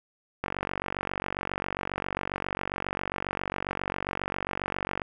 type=click train; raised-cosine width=0.5 ms; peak=-14 dBFS; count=218; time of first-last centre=0.44-5.018 s; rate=47.4 Hz; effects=none